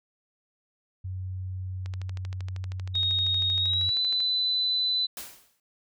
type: tone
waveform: sine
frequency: 93 Hz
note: F#2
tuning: 9 cents sharp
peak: -31 dBFS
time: 1.04-3.9 s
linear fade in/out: 10 ms
type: click train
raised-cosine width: 0.2 ms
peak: -25 dBFS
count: 31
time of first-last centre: 1.86-4.204 s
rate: 12.8 Hz
type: tone with pitch glide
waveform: sine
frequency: 3736 to 4004 Hz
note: A#7 to B7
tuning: +3 to +23 cents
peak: -23 dBFS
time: 2.94-5.07 s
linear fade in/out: 20 ms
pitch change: +120 cents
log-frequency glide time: 3.57-4 s
type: noise with exponential decay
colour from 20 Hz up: white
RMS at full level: -35 dBFS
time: 5.17-5.6 s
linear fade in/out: 2 ms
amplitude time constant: 92 ms
effects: none